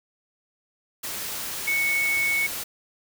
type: tone in noise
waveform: sine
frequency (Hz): 2214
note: C#7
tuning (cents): -3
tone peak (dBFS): -21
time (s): 1.67-2.47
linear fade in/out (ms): 10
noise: white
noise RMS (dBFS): -32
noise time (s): 1.03-2.64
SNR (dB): +8
effects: none